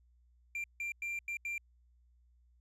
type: tone bursts at uneven times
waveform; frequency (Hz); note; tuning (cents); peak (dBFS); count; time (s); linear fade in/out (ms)
triangle; 2372; D7; +17; -34; 5; 0.55-0.64 / 0.8-0.92 / 1.02-1.19 / 1.28-1.37 / 1.45-1.58; 2
effects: added 60 Hz sine -64 dBFS peak until 2.6 s + resampled to 32000 Hz